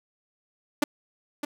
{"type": "tone with echo", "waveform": "sawtooth", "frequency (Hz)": 293.7, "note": "D4", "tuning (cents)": 0, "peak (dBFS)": -15, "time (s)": [0.82, 0.84], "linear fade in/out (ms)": 5, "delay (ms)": 610, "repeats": 1, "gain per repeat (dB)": -9, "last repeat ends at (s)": 1.45, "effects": []}